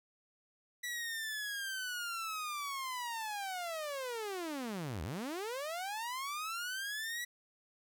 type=linear two-way sweep; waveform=sawtooth; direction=down then up; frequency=1959 to 70 to 1959 Hz; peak=-34 dBFS; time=0.83-7.25 s; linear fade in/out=10 ms; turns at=5.03 s; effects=none